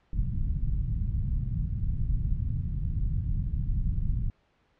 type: low-pass noise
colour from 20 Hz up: pink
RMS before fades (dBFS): -28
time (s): 0.13-4.3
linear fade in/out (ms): 2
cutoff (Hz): 150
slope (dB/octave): 24
effects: pink hiss -68 dBFS RMS until 4.79 s + low-pass 3000 Hz 12 dB/octave